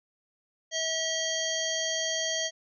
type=harmonic tone; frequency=645 Hz; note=E5; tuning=38 cents flat; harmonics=1 / 3 / 5 / 7 / 9 / 10; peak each=-34 / -35 / -33 / -36 / -36 / -35 dBFS; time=0.71-2.51 s; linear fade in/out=50 ms; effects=none